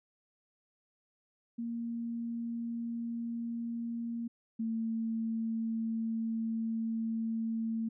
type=tone pair in turn; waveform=sine; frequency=233.1 / 225.4 Hz; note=A#3 / A3; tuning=0 / +42 cents; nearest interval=minor second; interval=58 cents; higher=first; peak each=-34 / -31 dBFS; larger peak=second; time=1.58-4.28 / 4.59-7.89 s; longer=second; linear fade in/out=10 ms; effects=none